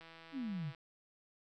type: click train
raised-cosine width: 0.3 ms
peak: -39 dBFS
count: 122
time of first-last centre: 0.01-0.748 s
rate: 164 Hz
type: exponential sweep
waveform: sine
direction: down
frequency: 294.1 to 132.8 Hz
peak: -37 dBFS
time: 0.32-0.73 s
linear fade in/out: 50 ms
effects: none